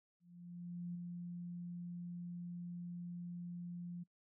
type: tone with ADSR envelope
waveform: sine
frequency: 174.61 Hz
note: F3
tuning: in tune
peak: -40 dBFS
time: 0.2-4.04 s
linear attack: 750 ms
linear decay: 7 ms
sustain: -3 dB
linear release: 15 ms
effects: noise-tail reverb RT60 0.1 s tail -24 dB re dry